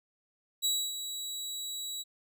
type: tone with ADSR envelope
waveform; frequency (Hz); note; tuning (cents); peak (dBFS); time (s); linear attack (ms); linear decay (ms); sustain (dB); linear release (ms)
25% pulse; 3900; B7; -23; -22; 0.62-2.04; 30; 270; -10; 30
effects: none